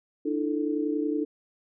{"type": "chord", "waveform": "sine", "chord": "D suspended second", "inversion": "none", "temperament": "equal with one note detuned", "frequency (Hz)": [298.8, 329.6, 440], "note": ["D4", "E4", "A4"], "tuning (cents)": [30, 0, 0], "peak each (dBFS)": [-27, -31, -31], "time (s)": [0.25, 1.25], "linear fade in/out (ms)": 10, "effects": []}